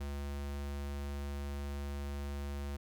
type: tone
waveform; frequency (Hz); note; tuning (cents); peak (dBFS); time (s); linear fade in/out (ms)
square; 70.9; C#2; +40; -38; 0-2.77; 10
effects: none